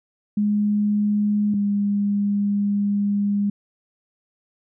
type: tone pair in turn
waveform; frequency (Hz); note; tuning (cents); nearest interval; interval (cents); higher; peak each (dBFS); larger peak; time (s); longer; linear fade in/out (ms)
sine; 207.7 / 203; G#3 / G#3; 0 / -39; unison; 39; first; -17 / -18; first; 0.37-1.54 / 1.54-3.5; second; 5
effects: none